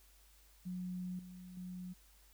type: tone with level steps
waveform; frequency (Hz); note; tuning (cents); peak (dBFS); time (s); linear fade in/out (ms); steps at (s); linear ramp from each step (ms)
sine; 181.6; F#3; -32; -39 / -49 / -43; 0.65-1.94; 20; 1.19 / 1.57; 2
effects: added 50 Hz sine -64 dBFS peak until 2.33 s + white hiss -67 dBFS RMS until 2.33 s